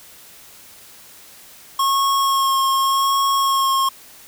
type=tone with vibrato; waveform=square; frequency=1087 Hz; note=C#6; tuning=34 cents flat; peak=-16 dBFS; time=1.79-3.89 s; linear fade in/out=5 ms; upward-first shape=sine; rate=0.86 Hz; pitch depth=15 cents each way; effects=white hiss -44 dBFS RMS until 4.27 s